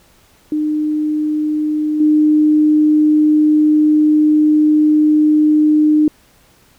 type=tone with level steps; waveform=sine; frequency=304.2 Hz; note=D#4; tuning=39 cents flat; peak=-14 / -8 dBFS; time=0.52-6.08 s; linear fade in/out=2 ms; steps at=2 s; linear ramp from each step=5 ms; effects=pink hiss -51 dBFS RMS until 6.78 s